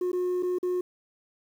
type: tone with dropouts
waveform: sine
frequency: 361 Hz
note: F#4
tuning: 43 cents flat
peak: -22 dBFS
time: 0.01-0.81 s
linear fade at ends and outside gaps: 5 ms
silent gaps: 0.118-0.13 / 0.426-0.431 / 0.585-0.629 s
effects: tanh soft clip ceiling -24 dBFS + 9-bit